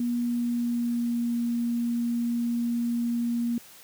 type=tone with pitch glide; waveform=sine; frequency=240 to 236.4 Hz; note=B3 to A#3; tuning=-49 to +24 cents; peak=-24 dBFS; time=0-3.58 s; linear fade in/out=2 ms; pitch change=-27 cents; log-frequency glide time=0.11-1.3 s; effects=white hiss -50 dBFS RMS until 3.83 s + high-pass 80 Hz 12 dB/octave